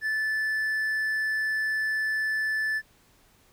triangle tone, 1748 Hz, A6, 12 cents flat, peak -23 dBFS, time 0.01-2.82 s, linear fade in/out 50 ms, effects pink hiss -61 dBFS RMS until 3.52 s

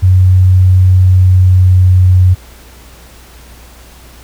sine tone with pitch glide, 92.5 to 91.65 Hz, F#2 to F#2, 0 to -16 cents, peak -3 dBFS, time 0.02-2.35 s, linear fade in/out 20 ms, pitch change -16 cents, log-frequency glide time 0.98-2.24 s, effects added 60 Hz sine -36 dBFS peak until 4.23 s + pink hiss -39 dBFS RMS until 4.23 s

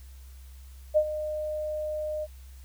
sine tone with ADSR envelope, 611 Hz, D#5, 32 cents flat, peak -16 dBFS, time 0.94-2.27 s, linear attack 29 ms, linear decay 67 ms, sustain -13 dB, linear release 39 ms, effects added 65 Hz sine -44 dBFS peak until 2.64 s + white hiss -59 dBFS RMS until 2.64 s

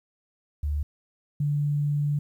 sine tone pair in turn, 73.6 / 145.89 Hz, D2 / D3, +4 / -11 cents, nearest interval octave, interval 1185 cents, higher second, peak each -24 / -22 dBFS, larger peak second, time 0.63-0.83 / 1.4-2.19 s, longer second, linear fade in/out 5 ms, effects 10-bit

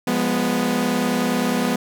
sawtooth chord, F diminished, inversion none, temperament equal with one note detuned, 177.36 / 207.7 / 246.9 Hz, F3 / Ab3 / Cb4, +27 / 0 / 0 cents, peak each -22 / -20 / -17 dBFS, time 0.07-1.76 s, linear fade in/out 5 ms, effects none

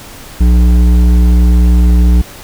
sine tone with hard clipping, 59.9 Hz, A#1, 48 cents sharp, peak -6 dBFS, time 0.4-2.22 s, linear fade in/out 10 ms, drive 10 dB, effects pink hiss -32 dBFS RMS until 2.43 s

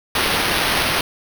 white noise with sample-and-hold, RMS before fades -19 dBFS, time 0.15-1.01 s, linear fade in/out 2 ms, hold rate 7350 Hz, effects none

